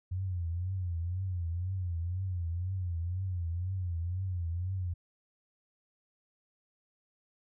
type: tone with vibrato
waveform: sine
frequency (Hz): 89.1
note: F2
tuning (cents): +35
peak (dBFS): -31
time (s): 0.11-4.94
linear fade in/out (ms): 10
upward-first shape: triangle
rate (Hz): 2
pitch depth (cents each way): 140
effects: none